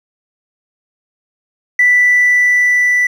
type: tone with level ramp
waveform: triangle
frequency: 1975.5 Hz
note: B6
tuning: in tune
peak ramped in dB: -3 to -7 dBFS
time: 1.79-3.07 s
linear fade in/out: 5 ms
effects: tanh soft clip ceiling -4 dBFS